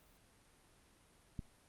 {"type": "click", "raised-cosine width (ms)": 5, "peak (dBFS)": -29, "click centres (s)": 1.392, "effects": ["pink hiss -67 dBFS RMS until 1.68 s", "Opus 32 kbps"]}